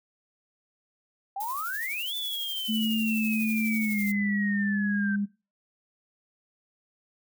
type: exponential two-way sweep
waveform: sine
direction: up then down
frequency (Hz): 760 to 3520 to 1550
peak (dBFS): -30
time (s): 1.36-5.16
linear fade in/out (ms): 5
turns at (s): 2.14
type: noise with tremolo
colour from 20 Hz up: violet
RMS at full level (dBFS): -37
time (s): 1.4-4.12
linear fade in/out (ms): 5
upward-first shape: sine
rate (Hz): 12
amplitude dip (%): 45
type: tone with pitch glide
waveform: sine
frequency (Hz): 220 to 202.9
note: A3 to G#3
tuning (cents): 0 to -40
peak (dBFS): -25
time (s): 2.68-5.26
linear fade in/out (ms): 20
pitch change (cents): -140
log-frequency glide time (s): 3.79-4.05
effects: noise-tail reverb RT60 0.3 s tail -21 dB re dry